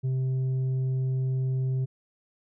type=tone with tanh clipping; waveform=sine; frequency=130.5 Hz; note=C3; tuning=4 cents flat; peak=-25 dBFS; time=0.03-1.86 s; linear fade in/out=20 ms; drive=4 dB; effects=none